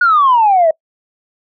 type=exponential sweep; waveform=sine; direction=down; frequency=1471 to 622.3 Hz; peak=-6 dBFS; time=0.01-0.71 s; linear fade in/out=5 ms; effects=noise-tail reverb RT60 0.1 s tail -23 dB re dry + tanh soft clip ceiling -3 dBFS